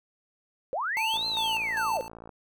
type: linear two-way sweep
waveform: sine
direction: up then down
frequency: 474.7 to 4186 to 474.7 Hz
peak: -27 dBFS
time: 0.73-2.01 s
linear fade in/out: 0 ms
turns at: 1.27 s
type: tone with tremolo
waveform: square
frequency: 887 Hz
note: A5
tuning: 14 cents sharp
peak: -29 dBFS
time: 0.97-2.08 s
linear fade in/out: 0 ms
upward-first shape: square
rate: 2.5 Hz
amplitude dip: 70%
type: click train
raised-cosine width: 1 ms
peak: -30 dBFS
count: 66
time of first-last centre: 1.14-2.292 s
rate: 56.4 Hz
effects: none